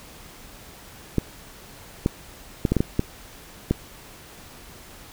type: clicks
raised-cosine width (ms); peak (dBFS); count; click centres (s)
3; -6; 8; 1.183 / 2.061 / 2.652 / 2.72 / 2.767 / 2.805 / 2.994 / 3.71
effects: pink hiss -45 dBFS RMS until 5.12 s